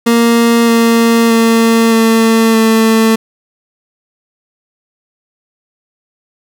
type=tone with pitch steps; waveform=30% pulse; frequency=233.1 / 230.6 / 228 / 225.6 / 223.1 Hz; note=A#3 / A#3 / A#3 / A3 / A3; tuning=0 / -19 / -38 / +44 / +24 cents; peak=-4 dBFS; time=0.06-3.16 s; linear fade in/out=10 ms; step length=620 ms; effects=none